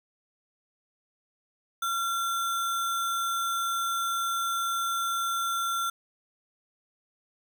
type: tone with sample-and-hold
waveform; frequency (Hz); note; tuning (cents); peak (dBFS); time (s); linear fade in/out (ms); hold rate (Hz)
sine; 1369; F6; -35; -26; 1.82-5.9; 5; 4900
effects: none